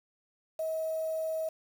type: tone with quantisation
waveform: sine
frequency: 639 Hz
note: D#5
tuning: 46 cents sharp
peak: -30 dBFS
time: 0.59-1.49 s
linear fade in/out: 5 ms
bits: 8
effects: none